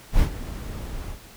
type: noise with ADSR envelope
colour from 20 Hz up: brown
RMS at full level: -17 dBFS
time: 0.12-1.18 s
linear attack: 76 ms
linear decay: 92 ms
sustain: -15 dB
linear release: 74 ms
effects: pink hiss -47 dBFS RMS until 1.36 s